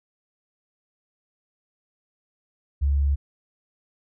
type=tone; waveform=sine; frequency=70.4 Hz; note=C#2; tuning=27 cents sharp; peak=-18 dBFS; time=2.81-3.16 s; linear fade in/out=20 ms; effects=none